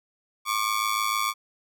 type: ring-modulated tone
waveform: sawtooth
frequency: 1138 Hz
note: C#6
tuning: 45 cents sharp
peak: -17 dBFS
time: 0.45-1.34 s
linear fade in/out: 50 ms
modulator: 53.3 Hz
effects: none